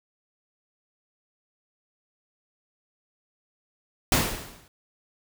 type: noise with exponential decay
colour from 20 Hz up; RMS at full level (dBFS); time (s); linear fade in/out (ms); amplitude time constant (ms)
pink; -18; 4.12-4.68; 2; 120
effects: none